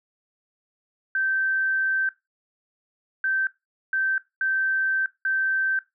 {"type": "tone bursts at uneven times", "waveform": "sine", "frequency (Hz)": 1554, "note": "G6", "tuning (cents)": -16, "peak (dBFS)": -21, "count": 5, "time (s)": [[1.15, 2.09], [3.24, 3.47], [3.93, 4.18], [4.41, 5.06], [5.25, 5.79]], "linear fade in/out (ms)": 2, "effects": ["noise-tail reverb RT60 0.2 s tail -18 dB re dry"]}